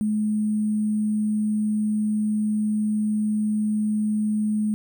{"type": "tone with sample-and-hold", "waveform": "sine", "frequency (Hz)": 213.1, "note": "G#3", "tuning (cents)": 45, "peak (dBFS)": -20, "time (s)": [0.01, 4.74], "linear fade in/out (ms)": 0, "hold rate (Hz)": 8820, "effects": []}